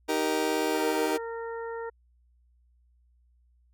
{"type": "chord", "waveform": "30% pulse", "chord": "Eb major", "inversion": "none", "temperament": "just", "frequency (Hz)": [311.1, 388.9, 466.7], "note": ["Eb4", "G4", "Bb4"], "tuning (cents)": [0, -14, 2], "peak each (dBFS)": [-27, -28, -27], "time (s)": [0.08, 1.18], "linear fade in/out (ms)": 20}
{"type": "harmonic tone", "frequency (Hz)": 460, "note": "A#4", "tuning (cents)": -23, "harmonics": [1, 2, 3, 4], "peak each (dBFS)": [-34, -40, -44, -46], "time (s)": [0.74, 1.9], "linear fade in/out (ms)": 10}
{"effects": ["added 60 Hz sine -61 dBFS peak until 3.73 s"]}